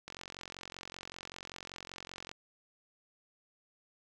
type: click train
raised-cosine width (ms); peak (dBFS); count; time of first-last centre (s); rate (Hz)
0.2; -26; 102; 0.08-2.315; 45.2
effects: none